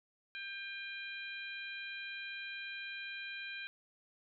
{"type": "harmonic tone with a mistuned harmonic", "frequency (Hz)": 792, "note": "G5", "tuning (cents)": 18, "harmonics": [2, 3, 4, 5], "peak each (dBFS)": [-45, -45, -51, -51], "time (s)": [0.35, 3.67], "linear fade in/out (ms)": 0, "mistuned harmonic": 3, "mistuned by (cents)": 28, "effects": []}